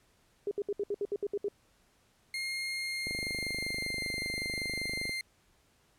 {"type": "tone bursts", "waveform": "sine", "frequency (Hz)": 406.4, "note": "G#4", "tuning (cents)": -38, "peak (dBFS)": -29, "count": 10, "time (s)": [0.47, 1.484], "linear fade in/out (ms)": 2, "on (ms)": 42, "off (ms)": 66}
{"type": "tone with pitch glide", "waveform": "30% pulse", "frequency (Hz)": [2132, 2098], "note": ["C7", "C7"], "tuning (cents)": [32, 4], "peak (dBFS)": -31, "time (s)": [2.34, 5.21], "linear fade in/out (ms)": 2, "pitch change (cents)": -28, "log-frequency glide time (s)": [2.69, 4.03]}
{"type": "click train", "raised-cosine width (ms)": 2, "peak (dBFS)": -27, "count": 52, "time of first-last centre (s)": [3.07, 5.094], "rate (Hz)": 25.2}
{"effects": ["pink hiss -68 dBFS RMS until 5.98 s", "low-pass 12000 Hz 12 dB/octave"]}